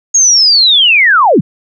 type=linear sweep; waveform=sine; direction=down; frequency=6645 to 113 Hz; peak=-4 dBFS; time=0.14-1.41 s; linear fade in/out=10 ms; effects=none